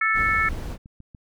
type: harmonic tone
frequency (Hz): 440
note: A4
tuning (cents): 0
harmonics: 3 / 4 / 5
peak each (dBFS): -23 / -23 / -23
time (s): 0.01-0.49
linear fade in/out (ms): 5
type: noise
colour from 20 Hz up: brown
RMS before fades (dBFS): -31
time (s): 0.13-0.78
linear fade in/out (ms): 50
type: click train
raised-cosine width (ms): 5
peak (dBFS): -31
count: 5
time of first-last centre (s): 0.57-1.148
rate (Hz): 6.92
effects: none